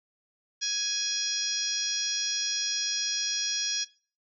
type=harmonic tone with a mistuned harmonic; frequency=833 Hz; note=G#5; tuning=5 cents sharp; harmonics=2 / 3 / 4 / 5 / 6 / 7 / 8; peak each=-40 / -42 / -35 / -37 / -33 / -31 / -42 dBFS; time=0.61-3.85 s; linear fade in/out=20 ms; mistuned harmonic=7; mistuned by=-55 cents; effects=noise-tail reverb RT60 0.4 s tail -19 dB re dry